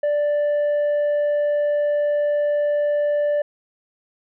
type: tone with tanh clipping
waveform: sine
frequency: 587.3 Hz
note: D5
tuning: in tune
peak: -18 dBFS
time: 0.03-3.42 s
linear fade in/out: 5 ms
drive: 3 dB
effects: none